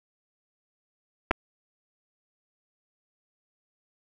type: clicks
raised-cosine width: 0.5 ms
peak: -8 dBFS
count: 2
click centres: 1.31 / 1.313 s
effects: none